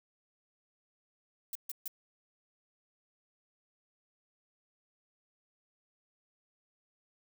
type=noise bursts; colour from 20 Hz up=violet; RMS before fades=-38 dBFS; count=3; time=1.53-1.879 s; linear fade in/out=2 ms; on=23 ms; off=140 ms; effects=none